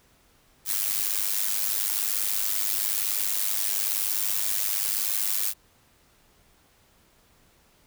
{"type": "noise with amplitude modulation", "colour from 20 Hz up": "blue", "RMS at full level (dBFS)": -23, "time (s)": [0.65, 5.54], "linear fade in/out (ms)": 50, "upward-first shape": "sine", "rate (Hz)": 101, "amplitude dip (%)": 80, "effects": ["pink hiss -61 dBFS RMS until 7.86 s"]}